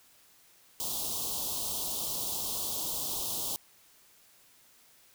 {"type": "band-stop noise", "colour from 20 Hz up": "white", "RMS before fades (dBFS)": -34, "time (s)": [0.8, 3.56], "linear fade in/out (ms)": 0, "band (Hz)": [1100, 3100], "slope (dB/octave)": 48, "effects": ["white hiss -61 dBFS RMS until 5.14 s"]}